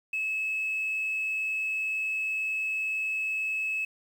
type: tone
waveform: sine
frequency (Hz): 2591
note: E7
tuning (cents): -30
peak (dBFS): -26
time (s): 0.13-3.85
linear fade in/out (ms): 5
effects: tanh soft clip ceiling -24 dBFS + 9-bit